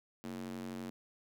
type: tone with high-pass filter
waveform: square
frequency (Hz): 46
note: F#1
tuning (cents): -9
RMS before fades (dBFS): -43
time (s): 0.24-0.9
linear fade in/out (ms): 0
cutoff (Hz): 230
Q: 2.5
effects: none